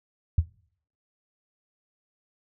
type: tone with exponential decay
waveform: sine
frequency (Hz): 82.41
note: E2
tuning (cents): 0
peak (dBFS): -14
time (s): 0.38-0.46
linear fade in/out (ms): 5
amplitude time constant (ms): 17
effects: noise-tail reverb RT60 0.6 s tail -23 dB re dry